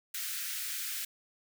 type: high-pass noise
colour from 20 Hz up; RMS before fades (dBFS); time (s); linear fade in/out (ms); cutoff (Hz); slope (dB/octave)
white; -37; 0.14-1.05; 5; 1400; 48
effects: none